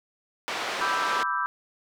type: band-pass noise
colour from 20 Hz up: pink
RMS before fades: -31 dBFS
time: 0.48-1.23 s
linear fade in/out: 0 ms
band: 570 to 4000 Hz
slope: 12 dB/octave
type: chord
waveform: sine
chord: E minor seventh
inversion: second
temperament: equal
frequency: 987.8 / 1174.7 / 1318.5 / 1568 Hz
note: B5 / D6 / E6 / G6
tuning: 0 / 0 / 0 / 0 cents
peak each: -30 dBFS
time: 0.81-1.46 s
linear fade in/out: 0 ms
effects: none